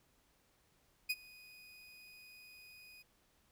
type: tone with ADSR envelope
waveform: 30% pulse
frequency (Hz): 2489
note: D#7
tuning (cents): 0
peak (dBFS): -29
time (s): 1.09-3.03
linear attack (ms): 13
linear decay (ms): 42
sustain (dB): -24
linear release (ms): 17
effects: pink hiss -73 dBFS RMS until 3.51 s